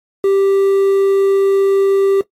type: tone with quantisation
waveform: triangle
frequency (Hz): 392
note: G4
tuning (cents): 0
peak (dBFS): -8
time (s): 0.24-2.21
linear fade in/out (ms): 2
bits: 6
effects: noise-tail reverb RT60 0.1 s tail -17 dB re dry + AAC 48 kbps